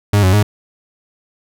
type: tone with pitch steps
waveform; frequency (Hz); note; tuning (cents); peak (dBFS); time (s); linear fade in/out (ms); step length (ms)
40% pulse; 102.6 / 93 / 104.2; G#2 / F#2 / G#2; -21 / +9 / +6; -8; 0.13-0.43; 5; 100
effects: none